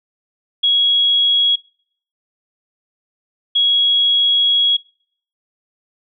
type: tone pair in turn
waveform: sine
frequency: 3322 / 3322 Hz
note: G#7 / G#7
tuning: 0 / 0 cents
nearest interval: unison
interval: 0 cents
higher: neither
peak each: -11 dBFS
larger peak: neither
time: 0.63-1.56 / 3.55-4.77 s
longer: second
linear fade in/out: 10 ms
effects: noise-tail reverb RT60 0.6 s tail -24 dB re dry